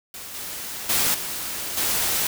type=noise with level steps; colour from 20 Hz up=white; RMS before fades=-37 / -33 / -21 / -30 / -23 dBFS; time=0.14-2.27 s; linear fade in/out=2 ms; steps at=0.34 / 0.89 / 1.14 / 1.77 s; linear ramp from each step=5 ms; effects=none